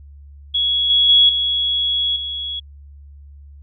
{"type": "tone with level steps", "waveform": "sine", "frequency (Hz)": 3348, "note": "G#7", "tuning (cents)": 13, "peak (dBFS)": [-15, -11, -8, -16, -23], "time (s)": [0.54, 2.6], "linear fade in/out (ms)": 10, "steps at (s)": [0.9, 1.09, 1.29, 2.16], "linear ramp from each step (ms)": 2, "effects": ["added 71 Hz sine -38 dBFS peak until 3.62 s"]}